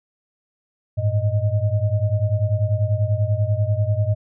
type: tone cluster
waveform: sine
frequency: 100.2 / 110.4 / 620 Hz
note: G2 / A2 / D#5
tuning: +38 / +6 / -6 cents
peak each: -20 / -20 / -28 dBFS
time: 0.97-4.15 s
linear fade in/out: 20 ms
effects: none